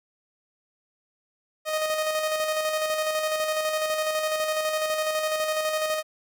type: tone with tremolo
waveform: sawtooth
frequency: 622 Hz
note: D#5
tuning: 1 cent flat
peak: -19 dBFS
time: 1.65-6.03 s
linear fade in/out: 50 ms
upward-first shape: square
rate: 12 Hz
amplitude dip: 35%
effects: none